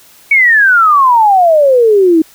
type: exponential sweep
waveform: sine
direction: down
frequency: 2269 to 310.8 Hz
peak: -4 dBFS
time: 0.31-2.22 s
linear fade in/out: 5 ms
effects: white hiss -42 dBFS RMS until 2.34 s